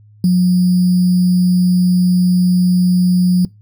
sine tone with sample-and-hold, 180 Hz, F#3, 47 cents flat, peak -8 dBFS, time 0.24-3.45 s, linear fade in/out 2 ms, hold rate 4900 Hz, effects noise-tail reverb RT60 0.2 s tail -23 dB re dry + added 105 Hz sine -42 dBFS peak until 3.61 s

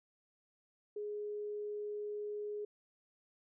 sine tone, 416.9 Hz, G#4, 7 cents sharp, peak -38 dBFS, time 0.96-2.65 s, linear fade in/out 5 ms, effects none

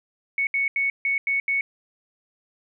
sine tone bursts at uneven times, 2217 Hz, C#7, in tune, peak -20 dBFS, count 6, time 0.38-0.47 / 0.54-0.68 / 0.76-0.9 / 1.05-1.18 / 1.27-1.4 / 1.48-1.61 s, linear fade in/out 2 ms, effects none

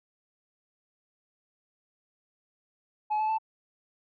sine tone with pitch steps, 851 / 865.4 / 880 Hz, G#5 / A5 / A5, +42 / -29 / 0 cents, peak -22 dBFS, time 3.1-3.385 s, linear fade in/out 20 ms, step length 95 ms, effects tanh soft clip ceiling -24 dBFS

